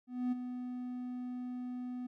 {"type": "tone with ADSR envelope", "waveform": "triangle", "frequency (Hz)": 248.8, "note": "B3", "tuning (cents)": 13, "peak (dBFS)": -27, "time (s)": [0.07, 2.07], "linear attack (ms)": 250, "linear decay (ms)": 18, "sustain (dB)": -9, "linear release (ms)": 9, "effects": []}